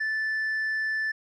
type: tone with tanh clipping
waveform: sine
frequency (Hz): 1755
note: A6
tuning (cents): -5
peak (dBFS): -26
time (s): 0-1.12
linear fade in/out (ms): 10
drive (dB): 2
effects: none